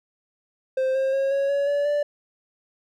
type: tone with pitch steps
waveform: triangle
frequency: 523.3 / 533.1 / 543 / 553.1 / 563.5 / 574 / 584.7 Hz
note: C5 / C5 / C#5 / C#5 / C#5 / D5 / D5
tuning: 0 / +32 / -36 / -4 / +28 / -40 / -8 cents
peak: -18 dBFS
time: 0.77-2.03 s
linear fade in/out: 5 ms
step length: 180 ms
effects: none